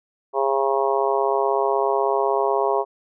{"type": "harmonic tone", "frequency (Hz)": 136.2, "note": "C#3", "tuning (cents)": -30, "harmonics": [3, 4, 5, 6, 7, 8], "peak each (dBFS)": [-22, -26, -24, -28, -25, -28], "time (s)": [0.33, 2.85], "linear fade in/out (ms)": 50, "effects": []}